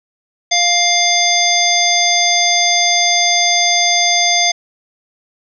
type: harmonic tone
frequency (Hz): 700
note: F5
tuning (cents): +4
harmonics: 1 / 3 / 5 / 7 / 9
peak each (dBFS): -17 / -17 / -17 / -17 / -17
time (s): 0.51-4.52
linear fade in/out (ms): 10
effects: none